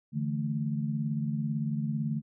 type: chord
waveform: sine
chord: D suspended second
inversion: none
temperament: equal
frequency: 146.83 / 164.81 / 220 Hz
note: D3 / E3 / A3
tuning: 0 / 0 / 0 cents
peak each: -31 / -36 / -32 dBFS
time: 0.12-2.22 s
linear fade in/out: 50 ms
effects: none